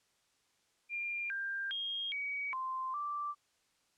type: tone with pitch steps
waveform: sine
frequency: 2396 / 1591 / 3245 / 2263 / 1042 / 1172 Hz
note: D7 / G6 / G#7 / C#7 / C6 / D6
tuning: +34 / +25 / -41 / +35 / -7 / -4 cents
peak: -35 dBFS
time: 0.89-3.35 s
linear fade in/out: 50 ms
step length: 410 ms
effects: white hiss -74 dBFS RMS until 3.97 s + low-pass 8000 Hz 12 dB/octave